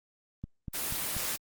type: click train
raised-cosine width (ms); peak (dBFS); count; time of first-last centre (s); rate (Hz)
5; -25; 4; 0.44-1.166; 4.13
type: noise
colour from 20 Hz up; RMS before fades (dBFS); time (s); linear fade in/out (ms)
white; -33; 0.73-1.37; 20
effects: Opus 24 kbps